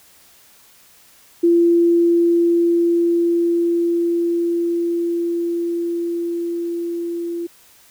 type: tone with level ramp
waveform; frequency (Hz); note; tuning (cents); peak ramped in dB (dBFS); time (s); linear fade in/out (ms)
sine; 341.3; F4; -40; -10 to -22; 1.43-7.47; 10
effects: white hiss -50 dBFS RMS until 7.9 s